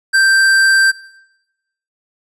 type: tone with tanh clipping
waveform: sine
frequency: 1569 Hz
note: G6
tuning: 1 cent sharp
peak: -10 dBFS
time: 0.13-0.92 s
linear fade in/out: 20 ms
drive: 18 dB
effects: noise-tail reverb RT60 1.0 s tail -24 dB re dry + resampled to 24000 Hz